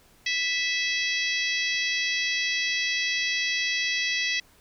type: harmonic tone with a mistuned harmonic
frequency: 659.3 Hz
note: E5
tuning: in tune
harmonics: 3 / 4 / 5 / 6 / 7 / 8 / 9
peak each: -28 / -30 / -32 / -34 / -35 / -36 / -37 dBFS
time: 0.26-4.4 s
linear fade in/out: 5 ms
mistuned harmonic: 4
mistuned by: -29 cents
effects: pink hiss -58 dBFS RMS until 4.6 s